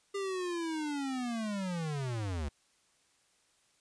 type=linear sweep; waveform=square; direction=down; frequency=402.3 to 68 Hz; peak=-34 dBFS; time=0.14-2.49 s; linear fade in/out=10 ms; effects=white hiss -70 dBFS RMS until 3.8 s + resampled to 22050 Hz